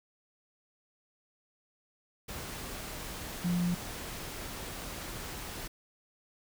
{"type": "tone in noise", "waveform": "sine", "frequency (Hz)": 176, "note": "F3", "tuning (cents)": 14, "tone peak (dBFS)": -27, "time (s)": [3.44, 3.75], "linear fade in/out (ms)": 10, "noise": "pink", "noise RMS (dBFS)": -41, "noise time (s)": [2.28, 5.68], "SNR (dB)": 11, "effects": []}